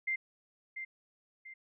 sine tone with echo, 2093 Hz, C7, in tune, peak -30 dBFS, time 0.07-0.16 s, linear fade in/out 10 ms, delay 690 ms, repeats 2, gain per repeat -8 dB, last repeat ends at 1.54 s, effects none

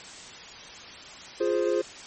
triangle chord, F minor, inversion none, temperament equal, 349.2 / 415.3 / 523.3 Hz, F4 / Ab4 / C5, 0 / 0 / 0 cents, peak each -25 dBFS, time 1.4-1.82 s, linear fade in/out 10 ms, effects white hiss -43 dBFS RMS until 2.06 s + MP3 32 kbps

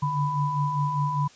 sine tone cluster, 142.3 / 147.3 / 994 Hz, C#3 / D3 / B5, +46 / +6 / +11 cents, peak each -31 / -26 / -26 dBFS, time 0.02-1.28 s, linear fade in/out 10 ms, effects white hiss -52 dBFS RMS until 1.35 s + resampled to 16000 Hz

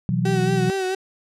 sine chord, B suspended fourth, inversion none, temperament equal with one note detuned, 125.85 / 164.81 / 185 Hz, B2 / E3 / F#3, +33 / 0 / 0 cents, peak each -23 dBFS, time 0.09-0.7 s, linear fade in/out 0 ms
35% pulse tone with vibrato, 379.6 Hz, F#4, 44 cents sharp, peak -20 dBFS, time 0.25-0.95 s, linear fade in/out 5 ms, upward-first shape sine, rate 4.5 Hz, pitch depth 45 cents each way
effects low-pass 9000 Hz 12 dB/octave

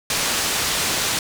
white low-pass noise, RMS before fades -22 dBFS, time 0.1-1.19 s, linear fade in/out 2 ms, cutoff 7500 Hz, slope 12 dB/octave, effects none

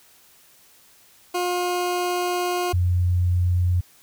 20% pulse / sine tone pair in turn, 356.6 / 89.15 Hz, F4 / F2, +36 / +36 cents, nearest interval 2 octaves, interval 2400 cents, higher first, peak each -17 dBFS, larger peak neither, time 1.34-2.73 / 2.73-3.81 s, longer first, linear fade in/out 10 ms, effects white hiss -54 dBFS RMS until 4.02 s

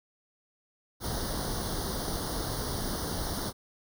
pink noise with comb filter, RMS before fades -33 dBFS, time 1-3.53 s, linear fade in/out 50 ms, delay 0.2 ms, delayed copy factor +1, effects none

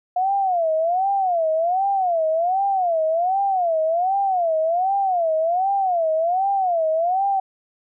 sine tone with vibrato, 709 Hz, F5, 26 cents sharp, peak -17 dBFS, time 0.16-7.4 s, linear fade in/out 5 ms, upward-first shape sine, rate 1.3 Hz, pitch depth 200 cents each way, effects none

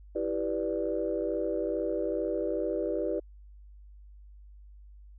sine chord, E minor seventh, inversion none, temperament equal, 329.6 / 392 / 493.9 / 587.3 Hz, E4 / G4 / B4 / D5, 0 / 0 / 0 / 0 cents, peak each -33 dBFS, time 0.15-3.2 s, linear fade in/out 10 ms, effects tanh soft clip ceiling -18 dBFS + added 50 Hz sine -48 dBFS peak until 5.18 s

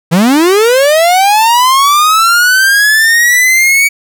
45% pulse linear sweep, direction up, 155.56 to 2264 Hz, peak -5 dBFS, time 0.11-3.89 s, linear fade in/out 20 ms, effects none

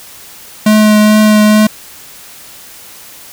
square tone with vibrato, 213 Hz, G#3, 44 cents sharp, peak -5 dBFS, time 0.66-1.67 s, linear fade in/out 5 ms, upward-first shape triangle, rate 2.3 Hz, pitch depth 14 cents each way, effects white hiss -34 dBFS RMS until 3.32 s

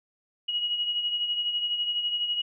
sine beating tone pair, 2900 / 2912 Hz, F#7 / F#7, -35 / -28 cents, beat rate 12 Hz, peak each -26 / -35 dBFS, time 0.48-2.42 s, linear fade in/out 10 ms, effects none

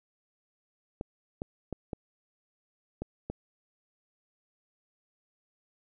clicks, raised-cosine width 2 ms, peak -21 dBFS, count 6, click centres 1.011 / 1.419 / 1.727 / 1.932 / 3.02 / 3.3 s, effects none

